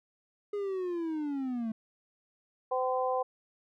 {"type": "linear sweep", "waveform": "triangle", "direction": "down", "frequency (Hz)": [415.3, 217.2], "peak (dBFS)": -29, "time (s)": [0.53, 1.72], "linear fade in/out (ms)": 5}
{"type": "harmonic tone", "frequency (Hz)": 256.2, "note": "C4", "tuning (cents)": -36, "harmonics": [2, 3, 4], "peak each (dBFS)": [-30, -32, -34], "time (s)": [2.71, 3.23], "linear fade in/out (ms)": 10}
{"effects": []}